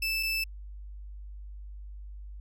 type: tone pair in turn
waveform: 30% pulse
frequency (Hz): 2637 / 2637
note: E7 / E7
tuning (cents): 0 / 0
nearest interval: unison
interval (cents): 0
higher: neither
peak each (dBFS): -25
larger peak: neither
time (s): 0.02-0.23 / 0.23-0.44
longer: neither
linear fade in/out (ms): 5
effects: added 50 Hz sine -40 dBFS peak until 2.4 s